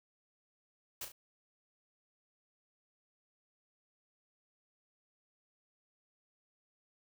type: noise with echo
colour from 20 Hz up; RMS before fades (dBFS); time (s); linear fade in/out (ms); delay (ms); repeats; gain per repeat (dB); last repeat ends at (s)
white; -41; 1.01-1.05; 5; 35; 2; -7; 1.12
effects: none